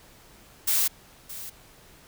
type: noise with echo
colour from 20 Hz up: blue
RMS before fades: -23 dBFS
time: 0.67-0.88 s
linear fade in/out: 10 ms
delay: 620 ms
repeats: 1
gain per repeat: -15 dB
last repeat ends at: 1.5 s
effects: pink hiss -53 dBFS RMS until 2.07 s